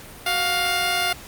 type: tone pair together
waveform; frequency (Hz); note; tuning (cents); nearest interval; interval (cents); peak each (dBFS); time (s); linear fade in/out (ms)
10% pulse; 373.1 / 704.3; F#4 / F5; +14 / +14; major seventh; 1100; -23 / -12; 0.26-1.13; 5
effects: pink hiss -41 dBFS RMS until 1.27 s + Opus 48 kbps